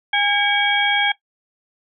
harmonic tone with a mistuned harmonic, 815 Hz, G#5, 33 cents flat, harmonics 1 / 2 / 3 / 4, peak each -21 / -21 / -21 / -21 dBFS, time 0.13-1.12 s, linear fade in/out 5 ms, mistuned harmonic 3, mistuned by -130 cents, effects noise-tail reverb RT60 0.1 s tail -17 dB re dry

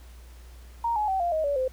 sine tone with pitch steps, 932.3 / 845.1 / 766.1 / 694.4 / 629.5 / 570.6 / 517.2 Hz, A#5 / G#5 / G5 / F5 / D#5 / C#5 / C5, 0 / +30 / -40 / -10 / +20 / +50 / -20 cents, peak -23 dBFS, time 0.84-1.68 s, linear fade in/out 5 ms, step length 120 ms, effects added 60 Hz sine -44 dBFS peak until 1.72 s + pink hiss -56 dBFS RMS until 1.72 s

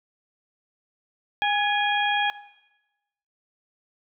harmonic tone with a mistuned harmonic, 819 Hz, G#5, 24 cents flat, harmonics 1 / 2 / 3 / 4, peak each -23 / -26 / -28 / -29 dBFS, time 1.42-2.3 s, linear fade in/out 0 ms, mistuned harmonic 2, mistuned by +47 cents, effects noise-tail reverb RT60 1.0 s tail -18 dB re dry

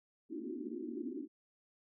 white band-pass noise, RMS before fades -42 dBFS, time 0.29-1.28 s, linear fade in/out 50 ms, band 230 to 370 Hz, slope 96 dB/octave, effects none

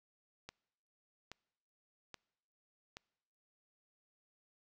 click train, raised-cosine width 0.2 ms, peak -29 dBFS, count 4, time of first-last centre 0.49-2.969 s, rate 1.21 Hz, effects noise-tail reverb RT60 1.0 s tail -26 dB re dry

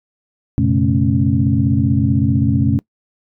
sine tone cluster, 91.6 / 120.9 / 136.6 / 215.4 / 275.1 Hz, F#2 / B2 / C#3 / A3 / C#4, -17 / -36 / -25 / -37 / -13 cents, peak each -18 dBFS, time 0.58-2.79 s, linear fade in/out 0 ms, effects noise-tail reverb RT60 0.1 s tail -23 dB re dry + tanh soft clip ceiling 0 dBFS

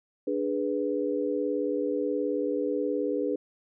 sine chord, G# diminished, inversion second, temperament equal, 293.7 / 415.3 / 493.9 Hz, D4 / G#4 / B4, 0 / 0 / 0 cents, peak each -30 dBFS, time 0.27-3.36 s, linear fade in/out 5 ms, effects none

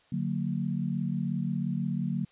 sine chord, D augmented, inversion none, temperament just, 146.83 / 183.54 / 229.4 Hz, D3 / F#3 / A#3, 0 / -14 / -28 cents, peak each -32 / -31 / -33 dBFS, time 0.12-2.25 s, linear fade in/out 5 ms, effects white hiss -63 dBFS RMS until 2.31 s + resampled to 8000 Hz

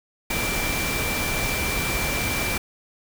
sine tone in noise, 2349 Hz, D7, in tune, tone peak -28 dBFS, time 0.3-2.58 s, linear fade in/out 5 ms, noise pink, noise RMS -26 dBFS, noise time 0.3-2.58 s, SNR -5 dB, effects none

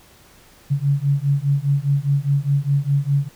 sine beating tone pair, 138.59 / 143.49 Hz, C#3 / D3, 0 / -40 cents, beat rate 4.9 Hz, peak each -19 dBFS, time 0.7-3.29 s, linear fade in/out 20 ms, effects pink hiss -50 dBFS RMS until 3.35 s

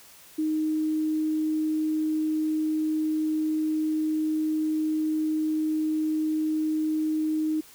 sine tone, 311.1 Hz, D#4, in tune, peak -23 dBFS, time 0.38-7.61 s, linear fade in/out 10 ms, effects white hiss -51 dBFS RMS until 7.74 s

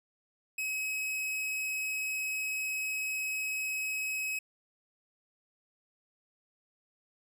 45% pulse tone, 2554 Hz, D#7, 45 cents sharp, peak -32 dBFS, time 0.58-4.39 s, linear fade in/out 5 ms, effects none

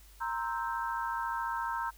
sine chord, C dominant seventh, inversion third, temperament equal with one note detuned, 932.3 / 1046.5 / 1313.9 / 1568 Hz, Bb5 / C6 / E6 / G6, 0 / 0 / -6 / 0 cents, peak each -34 / -39 / -39 / -39 dBFS, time 0.2-1.91 s, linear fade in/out 20 ms, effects added 50 Hz sine -54 dBFS peak until 1.97 s + white hiss -60 dBFS RMS until 1.97 s

